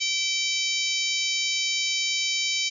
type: harmonic tone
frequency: 771 Hz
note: G5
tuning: 29 cents flat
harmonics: 3 / 4 / 5 / 6 / 7 / 8 / 9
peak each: -29 / -30 / -31 / -32 / -32 / -33 / -34 dBFS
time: 0-2.7 s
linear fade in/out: 20 ms
effects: none